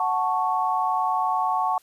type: chord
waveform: sine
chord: F# minor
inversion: none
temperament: equal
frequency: 740 / 880 / 1108.7 Hz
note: F#5 / A5 / C#6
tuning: 0 / 0 / 0 cents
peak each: -25 dBFS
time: 0-1.78 s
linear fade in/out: 2 ms
effects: white hiss -59 dBFS RMS until 1.82 s + resampled to 32000 Hz